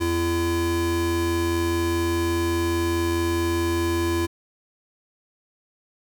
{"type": "tone pair together", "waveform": "square", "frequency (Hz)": [84.57, 338.6], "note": ["E2", "E4"], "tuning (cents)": [45, 46], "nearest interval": "2 octaves", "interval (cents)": 2401, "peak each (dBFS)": [-27, -23], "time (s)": [0, 4.27], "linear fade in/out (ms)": 20, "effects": []}